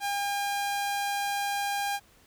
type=tone; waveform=sawtooth; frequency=806 Hz; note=G5; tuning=48 cents sharp; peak=-24 dBFS; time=0-2 s; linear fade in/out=50 ms; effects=pink hiss -60 dBFS RMS until 2.26 s

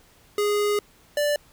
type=tone pair in turn; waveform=square; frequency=413.8 / 586.9 Hz; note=G#4 / D5; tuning=-6 / -1 cents; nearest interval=tritone; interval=605 cents; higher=second; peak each=-21 dBFS; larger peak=neither; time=0.38-0.79 / 1.17-1.36 s; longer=first; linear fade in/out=2 ms; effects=pink hiss -56 dBFS RMS until 1.52 s

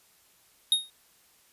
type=tone with exponential decay; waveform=square; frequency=3729 Hz; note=A#7; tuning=in tune; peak=-17 dBFS; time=0.72-0.9 s; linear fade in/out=1 ms; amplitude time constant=39 ms; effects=white hiss -62 dBFS RMS until 1.52 s + resampled to 32000 Hz

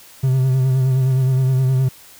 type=tone with vibrato; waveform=triangle; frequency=130.81 Hz; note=C3; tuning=in tune; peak=-11 dBFS; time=0.23-1.89 s; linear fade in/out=10 ms; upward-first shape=sine; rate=9.6 Hz; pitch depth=38 cents each way; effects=white hiss -44 dBFS RMS until 2.19 s

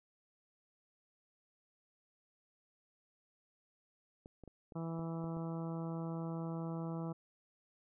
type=clicks; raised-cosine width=2 ms; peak=-38 dBFS; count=7; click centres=4.259 / 4.437 / 4.477 / 4.722 / 4.993 / 5.242 / 5.369 s
type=harmonic tone; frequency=164.81 Hz; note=E3; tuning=in tune; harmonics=1 / 2 / 3 / 4 / 5 / 6 / 7 / 8; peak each=-39 / -45 / -49 / -51 / -53 / -55 / -56 / -57 dBFS; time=4.75-7.13 s; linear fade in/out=10 ms
effects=none

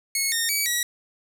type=tone with pitch steps; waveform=10% pulse; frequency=2189 / 1838 / 2279 / 1923 Hz; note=C#7 / A#6 / C#7 / B6; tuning=-22 / -25 / +47 / -47 cents; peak=-13 dBFS; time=0.15-0.83 s; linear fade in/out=2 ms; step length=170 ms; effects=none

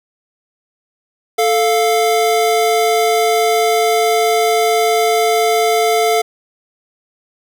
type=tone pair together; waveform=square; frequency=440 / 698.5 Hz; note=A4 / F5; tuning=0 / 0 cents; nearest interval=minor sixth; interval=800 cents; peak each=-15 dBFS; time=1.38-6.22 s; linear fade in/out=10 ms; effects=none

